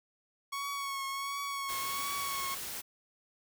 sawtooth tone with vibrato, 1108.7 Hz, C#6, in tune, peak -31 dBFS, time 0.52-2.55 s, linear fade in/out 10 ms, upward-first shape triangle, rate 1.4 Hz, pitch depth 35 cents each way
white noise, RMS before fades -40 dBFS, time 1.68-2.82 s, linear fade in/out 20 ms
effects none

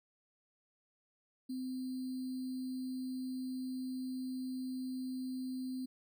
sine tone with sample-and-hold, 257.6 Hz, C4, 27 cents flat, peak -37 dBFS, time 1.49-5.86 s, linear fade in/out 10 ms, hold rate 4410 Hz, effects none

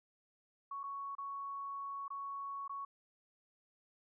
sine tone with dropouts, 1112 Hz, C#6, 5 cents sharp, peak -40 dBFS, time 0.71-2.85 s, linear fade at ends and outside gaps 5 ms, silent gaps 0.833-0.837 / 1.152-1.182 / 2.081-2.103 / 2.679-2.694 s, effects none

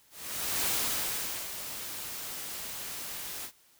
white noise with ADSR envelope, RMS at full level -29 dBFS, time 0.1-3.52 s, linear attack 570 ms, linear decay 810 ms, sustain -10 dB, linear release 77 ms, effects white hiss -63 dBFS RMS until 3.79 s

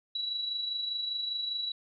sine tone with amplitude modulation, 3919 Hz, B7, 14 cents flat, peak -29 dBFS, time 0.15-1.72 s, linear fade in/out 5 ms, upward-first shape sine, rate 25 Hz, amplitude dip 45%, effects none

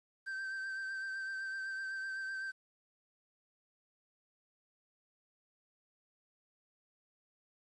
triangle tone with vibrato, 1559 Hz, G6, 10 cents flat, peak -36 dBFS, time 0.26-2.52 s, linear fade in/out 20 ms, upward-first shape triangle, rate 7.9 Hz, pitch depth 28 cents each way, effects resampled to 22050 Hz + 11-bit

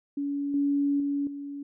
sine tone with level steps, 283.5 Hz, C#4, 39 cents sharp, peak -27 / -22 / -25 / -34 dBFS, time 0.17-1.63 s, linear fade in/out 5 ms, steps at 0.54 / 1 / 1.27 s, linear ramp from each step 2 ms, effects none

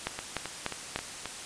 two click trains, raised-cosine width 0.3 ms, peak -13 / -18 dBFS, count 4 / 5, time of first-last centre 0.07-0.96 / 0.19-1.257 s, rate 3.37 / 3.75 Hz, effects white hiss -41 dBFS RMS until 1.45 s + resampled to 22050 Hz

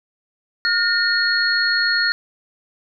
sine tone cluster, 1429 / 1826 / 4311 Hz, F6 / A#6 / C#8, +39 / -36 / -49 cents, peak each -20 dBFS, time 0.65-2.12 s, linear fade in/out 0 ms, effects none

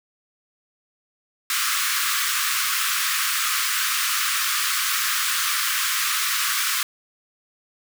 pink high-pass noise, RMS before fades -23 dBFS, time 1.5-6.83 s, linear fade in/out 2 ms, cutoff 1100 Hz, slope 96 dB/octave, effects none

